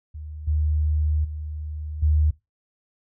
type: tone with level steps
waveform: sine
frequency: 76.2 Hz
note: D#2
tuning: 36 cents flat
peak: -33 / -19 / -29 / -16 dBFS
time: 0.14-2.31 s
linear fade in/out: 10 ms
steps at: 0.47 / 1.24 / 2.02 s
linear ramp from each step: 10 ms
effects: noise-tail reverb RT60 0.2 s tail -19 dB re dry